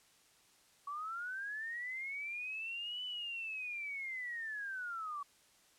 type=linear two-way sweep; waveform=sine; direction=up then down; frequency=1123 to 3010 to 1123 Hz; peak=-39 dBFS; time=0.87-5.23 s; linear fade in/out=5 ms; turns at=3.04 s; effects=white hiss -67 dBFS RMS until 5.78 s + low-pass 10000 Hz 12 dB/octave